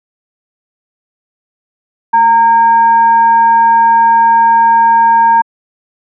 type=tone with frequency modulation; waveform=sine; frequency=920 Hz; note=A#5; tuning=23 cents flat; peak=-4 dBFS; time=2.13-5.42 s; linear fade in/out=10 ms; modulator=697 Hz; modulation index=0.38; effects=high-pass 400 Hz 12 dB/octave